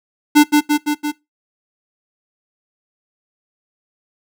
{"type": "tone with echo", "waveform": "square", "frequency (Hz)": 296.6, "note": "D4", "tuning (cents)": 17, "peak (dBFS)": -6, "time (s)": [0.35, 0.44], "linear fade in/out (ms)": 20, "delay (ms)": 170, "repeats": 4, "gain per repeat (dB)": -3, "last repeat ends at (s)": 1.12, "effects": ["noise-tail reverb RT60 0.2 s tail -21 dB re dry"]}